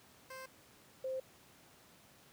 15% pulse / sine tone pair in turn, 523.3 / 523.3 Hz, C5 / C5, 0 / 0 cents, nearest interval unison, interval 0 cents, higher neither, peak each -40 / -36 dBFS, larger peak second, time 0.3-0.46 / 1.04-1.2 s, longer neither, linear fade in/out 5 ms, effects pink hiss -62 dBFS RMS until 2.32 s + high-pass 100 Hz 12 dB/octave

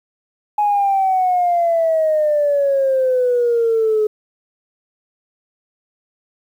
sine exponential sweep, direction down, 840 to 423.6 Hz, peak -12 dBFS, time 0.58-4.07 s, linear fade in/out 5 ms, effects tanh soft clip ceiling -8 dBFS + 8-bit

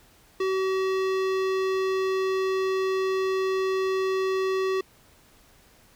sine tone with hard clipping, 380 Hz, F#4, 46 cents sharp, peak -25 dBFS, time 0.4-4.81 s, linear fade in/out 5 ms, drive 18 dB, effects pink hiss -57 dBFS RMS until 5.95 s

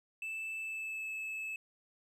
triangle tone with pitch glide, 2637 to 2605 Hz, E7 to E7, 0 to -21 cents, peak -36 dBFS, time 0.22-1.56 s, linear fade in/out 2 ms, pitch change -21 cents, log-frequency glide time 0.59-1.1 s, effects none

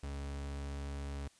40% pulse tone, 70.3 Hz, C#2, 25 cents sharp, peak -38 dBFS, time 0.03-1.28 s, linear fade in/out 5 ms, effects white hiss -66 dBFS RMS until 1.39 s + resampled to 22050 Hz

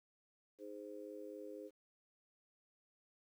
harmonic tone, 103.9 Hz, G#2, 1 cent sharp, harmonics 3 / 4 / 5, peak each -52 / -51 / -51 dBFS, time 0.58-1.71 s, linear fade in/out 50 ms, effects 12-bit

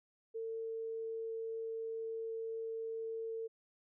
sine tone, 450.5 Hz, A4, 41 cents sharp, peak -38 dBFS, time 0.34-3.48 s, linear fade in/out 20 ms, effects none

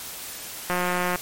click train, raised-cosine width 0.5 ms, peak -10 dBFS, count 83, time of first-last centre 0.7-1.158 s, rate 179 Hz, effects white hiss -36 dBFS RMS until 1.21 s + MP3 64 kbps

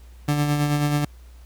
30% pulse tone with tremolo, 146.83 Hz, D3, in tune, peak -15 dBFS, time 0.28-1.05 s, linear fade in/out 5 ms, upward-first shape sine, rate 9.3 Hz, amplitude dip 40%, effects added 60 Hz sine -42 dBFS peak until 1.45 s + pink hiss -57 dBFS RMS until 1.45 s

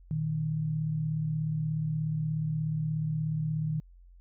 sine tone pair together, 118.83 / 155.56 Hz, A#2 / D#3, +34 / 0 cents, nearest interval perfect fourth, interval 466 cents, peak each -36 / -28 dBFS, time 0.11-3.8 s, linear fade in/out 0 ms, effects added 44 Hz sine -51 dBFS peak until 4.2 s

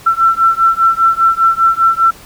sine beating tone pair, 1341 / 1346 Hz, E6 / E6, +29 / +36 cents, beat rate 5 Hz, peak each -11 dBFS, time 0.06-2.11 s, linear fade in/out 10 ms, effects pink hiss -38 dBFS RMS until 2.25 s

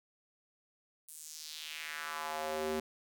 square tone with high-pass filter sweep, 77.78 Hz, D#2, in tune, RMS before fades -40 dBFS, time 1.08-2.8 s, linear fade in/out 5 ms, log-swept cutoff 10000 to 300 Hz, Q 2.2, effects none

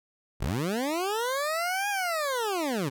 20% pulse linear two-way sweep, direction up then down, 36.26 to 828 to 123.9 Hz, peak -22 dBFS, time 0.4-2.9 s, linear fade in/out 20 ms, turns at 1.89 s, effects none

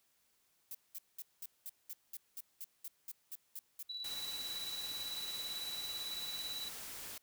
violet noise bursts, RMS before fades -45 dBFS, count 14, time 0.71-3.828 s, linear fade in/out 2 ms, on 37 ms, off 200 ms
sine tone with tremolo, 3940 Hz, B7, 5 cents flat, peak -39 dBFS, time 3.89-6.69 s, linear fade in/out 10 ms, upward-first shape square, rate 18 Hz, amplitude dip 40%
white noise, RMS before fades -47 dBFS, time 4.04-7.18 s, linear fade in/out 5 ms
effects white hiss -75 dBFS RMS until 7.22 s

